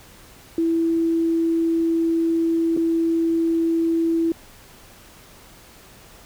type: tone with dropouts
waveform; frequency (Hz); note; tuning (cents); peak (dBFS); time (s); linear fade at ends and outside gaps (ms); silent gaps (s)
sine; 330.3; E4; +4; -17; 0.58-4.32; 2; 2.766-2.773
effects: pink hiss -47 dBFS RMS until 6.25 s